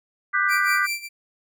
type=chord; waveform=sine; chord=G major seventh; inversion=second; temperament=equal with one note detuned; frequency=1191.7 / 1480 / 1568 / 1975.5 Hz; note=D6 / F#6 / G6 / B6; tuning=+25 / 0 / 0 / 0 cents; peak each=-24 dBFS; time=0.33-0.87 s; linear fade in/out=20 ms
type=tone with tremolo; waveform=sawtooth; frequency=2349 Hz; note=D7; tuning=in tune; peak=-20 dBFS; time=0.48-1.09 s; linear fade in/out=50 ms; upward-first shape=sine; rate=5.2 Hz; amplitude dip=85%
effects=none